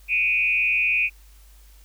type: tone with frequency modulation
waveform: sine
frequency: 2461 Hz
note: D#7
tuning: 20 cents flat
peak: -18 dBFS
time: 0.08-1.1 s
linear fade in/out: 50 ms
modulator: 177 Hz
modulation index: 0.82
effects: added 50 Hz sine -47 dBFS peak until 1.84 s + white hiss -57 dBFS RMS until 1.84 s